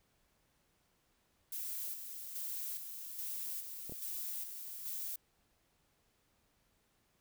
violet noise with tremolo, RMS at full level -41 dBFS, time 1.52-5.16 s, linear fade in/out 5 ms, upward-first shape square, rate 1.2 Hz, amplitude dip 45%
clicks, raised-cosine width 2 ms, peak -34 dBFS, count 2, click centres 3.896 / 3.922 s
effects pink hiss -75 dBFS RMS until 7.2 s

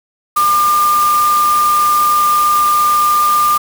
sine tone in noise, 1200 Hz, D6, 37 cents sharp, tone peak -9 dBFS, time 0.36-3.58 s, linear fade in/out 10 ms, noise white, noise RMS -23 dBFS, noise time 0.36-3.58 s, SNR +11 dB, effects none

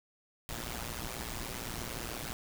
pink noise with amplitude modulation, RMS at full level -36 dBFS, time 0.49-2.33 s, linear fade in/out 0 ms, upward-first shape sine, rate 117 Hz, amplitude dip 85%, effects none

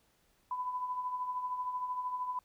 sine tone with tremolo, 1000 Hz, B5, 21 cents sharp, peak -31 dBFS, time 0.51-2.39 s, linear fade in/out 2 ms, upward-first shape triangle, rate 13 Hz, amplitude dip 60%, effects pink hiss -71 dBFS RMS until 2.44 s

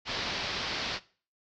white low-pass noise, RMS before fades -34 dBFS, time 0.05-1 s, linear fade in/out 50 ms, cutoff 5100 Hz, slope 48 dB/octave, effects noise-tail reverb RT60 0.4 s tail -19 dB re dry

